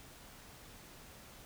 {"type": "silence", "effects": ["pink hiss -55 dBFS RMS until 1.45 s"]}